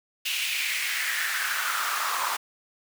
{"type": "noise with high-pass filter sweep", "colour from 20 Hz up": "pink", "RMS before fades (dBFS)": -28, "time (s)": [0.25, 2.37], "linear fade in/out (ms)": 10, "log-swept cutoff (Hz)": [2800, 990], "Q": 3.8, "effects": []}